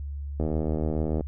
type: click train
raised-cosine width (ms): 2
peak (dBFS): -15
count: 64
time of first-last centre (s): 0.4-1.209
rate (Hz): 77.9
effects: added 71 Hz sine -31 dBFS peak until 1.27 s